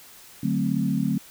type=chord; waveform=sine; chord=D dominant seventh; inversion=none; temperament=equal; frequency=146.83 / 185 / 220 / 261.6 Hz; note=D3 / F#3 / A3 / C4; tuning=0 / 0 / 0 / 0 cents; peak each=-28 / -26 / -26 / -27 dBFS; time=0.43-1.18 s; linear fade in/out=5 ms; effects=white hiss -48 dBFS RMS until 1.3 s